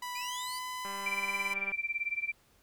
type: tone with pitch glide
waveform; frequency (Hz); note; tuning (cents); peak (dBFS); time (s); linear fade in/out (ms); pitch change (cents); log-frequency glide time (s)
sawtooth; 987.8 to 1006.2; B5 to B5; 0 to +32; -33; 0.02-1.54; 5; +32; 0.23-0.57
type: exponential sweep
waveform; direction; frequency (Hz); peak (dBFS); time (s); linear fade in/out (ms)
25% pulse; up; 2362 to 4895; -36; 0.15-0.59; 5
type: click train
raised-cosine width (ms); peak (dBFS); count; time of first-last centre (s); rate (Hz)
0.5; -30; 172; 0.85-1.718; 197
type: tone with tremolo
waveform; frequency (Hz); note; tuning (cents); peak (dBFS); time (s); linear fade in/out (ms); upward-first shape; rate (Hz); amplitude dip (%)
sine; 2349; D7; 0; -28; 1.06-2.32; 2; sine; 18; 90
effects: pink hiss -66 dBFS RMS until 2.62 s